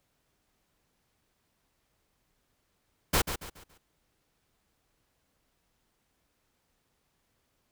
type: noise with echo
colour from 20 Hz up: pink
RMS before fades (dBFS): -24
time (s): 3.13-3.22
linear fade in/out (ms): 10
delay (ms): 140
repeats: 4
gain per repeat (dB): -9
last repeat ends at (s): 3.78
effects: pink hiss -75 dBFS RMS until 7.71 s